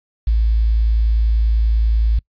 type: tone with quantisation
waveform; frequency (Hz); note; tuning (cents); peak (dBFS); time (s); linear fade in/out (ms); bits
sine; 55.2; A1; +6; -12; 0.27-2.19; 5; 7
effects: noise-tail reverb RT60 0.1 s tail -26 dB re dry + resampled to 11025 Hz